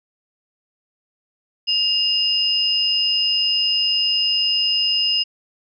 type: tone pair together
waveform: sine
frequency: 2830 / 5042 Hz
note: F7 / D#8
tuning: +22 / +22 cents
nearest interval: minor seventh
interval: 1000 cents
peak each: -19 dBFS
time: 1.67-5.24 s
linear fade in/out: 20 ms
effects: none